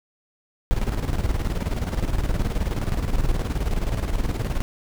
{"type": "noise with tremolo", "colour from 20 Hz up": "brown", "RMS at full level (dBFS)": -21, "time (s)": [0.71, 4.62], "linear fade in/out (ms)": 0, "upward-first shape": "square", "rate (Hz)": 19, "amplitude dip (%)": 60, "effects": []}